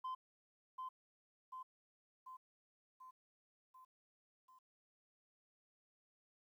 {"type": "tone with echo", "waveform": "sine", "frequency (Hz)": 1031, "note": "C6", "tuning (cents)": -26, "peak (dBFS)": -38, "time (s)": [0.04, 0.15], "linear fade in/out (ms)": 10, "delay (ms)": 740, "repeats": 6, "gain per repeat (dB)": -4, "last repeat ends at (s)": 4.59, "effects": ["tanh soft clip ceiling -40 dBFS", "13-bit"]}